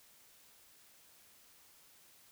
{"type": "silence", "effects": ["white hiss -63 dBFS RMS until 2.31 s"]}